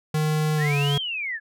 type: tone with pitch glide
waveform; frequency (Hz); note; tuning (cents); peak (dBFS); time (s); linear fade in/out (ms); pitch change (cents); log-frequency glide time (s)
square; 154 to 142.86; D#3 to D3; -17 to -47; -21; 0.14-0.98; 5; -130; 0.55-0.76
type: linear two-way sweep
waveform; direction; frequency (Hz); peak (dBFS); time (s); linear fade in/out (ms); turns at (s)
sine; up then down; 1662 to 3322 to 1662; -26; 0.57-1.4; 50; 0.96
effects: none